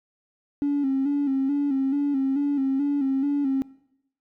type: tone with vibrato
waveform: triangle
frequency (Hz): 277.2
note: C#4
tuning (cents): 0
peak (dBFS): -17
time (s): 0.62-3.62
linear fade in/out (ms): 0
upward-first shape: square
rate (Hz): 2.3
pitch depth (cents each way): 55
effects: noise-tail reverb RT60 0.8 s tail -24 dB re dry + tanh soft clip ceiling -18 dBFS